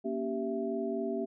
sine tone cluster, 235.2 / 279.3 / 389.6 / 664 Hz, A#3 / C#4 / G4 / E5, +16 / +13 / -11 / +12 cents, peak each -36 / -38 / -34 / -38 dBFS, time 0.04-1.26 s, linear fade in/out 20 ms, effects none

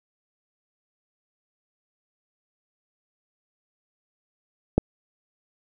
click, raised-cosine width 2 ms, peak -4 dBFS, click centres 4.78 s, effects none

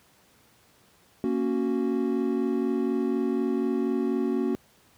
triangle chord, F# major, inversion first, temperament equal, 233.1 / 277.2 / 370 Hz, A#3 / C#4 / F#4, 0 / 0 / 0 cents, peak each -26 dBFS, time 1.24-4.55 s, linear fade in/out 0 ms, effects pink hiss -60 dBFS RMS until 4.97 s + high-pass 80 Hz 12 dB/octave

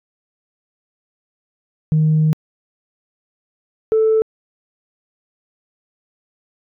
sine tone pair in turn, 155.56 / 440 Hz, D#3 / A4, 0 / 0 cents, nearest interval octave + tritone, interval 1800 cents, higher second, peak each -10 dBFS, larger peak neither, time 1.92-2.33 / 3.92-4.22 s, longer first, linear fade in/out 0 ms, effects tanh soft clip ceiling -8 dBFS

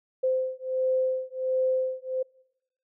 sine beating tone pair, 517 / 518.4 Hz, C5 / C5, -21 / -16 cents, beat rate 1.4 Hz, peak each -27 dBFS, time 0.23-2.23 s, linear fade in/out 10 ms, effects noise-tail reverb RT60 0.9 s tail -26 dB re dry

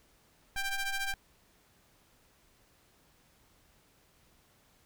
sawtooth ring-modulated tone, 788 Hz, G5, 9 cents sharp, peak -25 dBFS, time 0.56-1.14 s, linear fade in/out 2 ms, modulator 795 Hz, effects pink hiss -66 dBFS RMS until 4.85 s

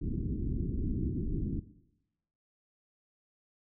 pink low-pass noise, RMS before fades -33 dBFS, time 0.01-1.6 s, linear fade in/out 10 ms, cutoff 350 Hz, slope 48 dB/octave, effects noise-tail reverb RT60 0.9 s tail -17 dB re dry

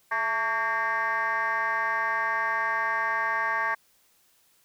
sine tone with frequency modulation, 1366 Hz, F6, 39 cents flat, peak -23 dBFS, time 0.11-3.75 s, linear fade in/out 10 ms, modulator 235 Hz, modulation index 2.4, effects tanh soft clip ceiling -19 dBFS + white hiss -64 dBFS RMS until 4.64 s

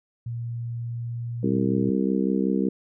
sine tone with pitch glide, 117.8 to 118.69 Hz, A#2 to A#2, +19 to +32 cents, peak -28 dBFS, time 0.26-1.9 s, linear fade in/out 5 ms, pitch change +13 cents, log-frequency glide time 0.76-1.72 s
harmonic tone, 65.41 Hz, C2, in tune, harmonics 3 / 4 / 5 / 6 / 7, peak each -24 / -26 / -28 / -30 / -31 dBFS, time 1.43-2.69 s, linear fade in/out 5 ms
effects none

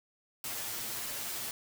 white noise with comb filter, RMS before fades -38 dBFS, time 0.44-1.51 s, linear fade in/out 2 ms, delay 8.6 ms, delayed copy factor +0.85, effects none

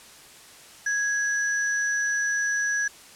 sine tone pair together, 1661.2 / 5920 Hz, G#6 / F#8, 0 / 0 cents, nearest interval octave + minor seventh, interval 2200 cents, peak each -23 / -31 dBFS, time 0.86-2.88 s, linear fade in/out 5 ms, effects white hiss -48 dBFS RMS until 3.15 s + low-pass 10000 Hz 12 dB/octave

